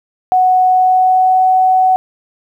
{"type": "tone with pitch glide", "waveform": "sine", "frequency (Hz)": [740, 747.7], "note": ["F#5", "F#5"], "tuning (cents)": [0, 18], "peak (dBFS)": -7, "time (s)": [0.32, 1.96], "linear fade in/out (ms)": 0, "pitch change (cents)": 18, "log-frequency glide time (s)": [0.67, 1.47], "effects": ["8-bit"]}